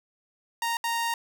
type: tone bursts at uneven times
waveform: sawtooth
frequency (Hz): 929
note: A#5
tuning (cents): -6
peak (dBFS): -22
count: 2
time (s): 0.62-0.77 / 0.84-1.14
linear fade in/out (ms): 2
effects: none